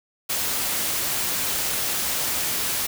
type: noise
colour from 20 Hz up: white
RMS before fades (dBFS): -25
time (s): 0.29-2.87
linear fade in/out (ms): 10
effects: none